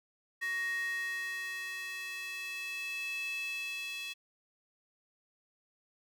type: tone with high-pass filter sweep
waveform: square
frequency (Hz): 373.5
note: F#4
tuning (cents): +16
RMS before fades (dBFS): -38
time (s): 0.41-4.14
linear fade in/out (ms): 20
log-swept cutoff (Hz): 1800 to 2900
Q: 7.1
effects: none